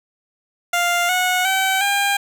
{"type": "tone with pitch steps", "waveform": "15% pulse", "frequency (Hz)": [698.5, 731.5, 766.1, 802.4], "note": ["F5", "F#5", "G5", "G5"], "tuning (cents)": [0, -20, -40, 40], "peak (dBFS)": -10, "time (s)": [0.73, 2.17], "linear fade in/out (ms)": 5, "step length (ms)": 360, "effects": []}